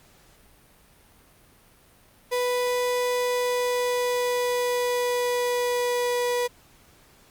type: tone with pitch glide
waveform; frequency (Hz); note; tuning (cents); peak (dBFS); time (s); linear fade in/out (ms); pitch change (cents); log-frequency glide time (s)
35% pulse; 493.9 to 487.9; B4 to B4; 0 to -21; -21; 2.31-6.48; 20; -21; 3.13-6.21
effects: pink hiss -56 dBFS RMS until 7.3 s + Opus 48 kbps